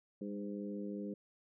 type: harmonic tone with a mistuned harmonic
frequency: 102.5 Hz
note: G#2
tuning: 22 cents flat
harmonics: 2 / 3 / 4 / 5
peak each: -41 / -45 / -47 / -49 dBFS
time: 0.21-1.14 s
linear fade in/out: 5 ms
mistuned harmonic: 2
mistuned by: -25 cents
effects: none